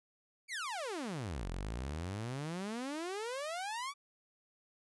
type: exponential two-way sweep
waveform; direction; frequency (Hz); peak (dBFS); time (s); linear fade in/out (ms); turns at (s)
sawtooth; down then up; 2369 to 41.2 to 1175; -34; 0.48-3.94; 50; 1.49
effects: resampled to 24000 Hz